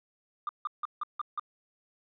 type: tone bursts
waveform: sine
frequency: 1203 Hz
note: D6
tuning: 41 cents sharp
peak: -28 dBFS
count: 6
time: 0.47-1.396 s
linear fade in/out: 2 ms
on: 21 ms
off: 160 ms
effects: tanh soft clip ceiling -27 dBFS